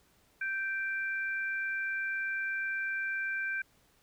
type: tone pair together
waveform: sine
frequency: 1563 / 2355 Hz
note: G6 / D7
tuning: -6 / +4 cents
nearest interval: perfect fifth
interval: 710 cents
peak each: -32 / -38 dBFS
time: 0.41-3.62 s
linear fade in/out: 5 ms
effects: pink hiss -67 dBFS RMS until 4.02 s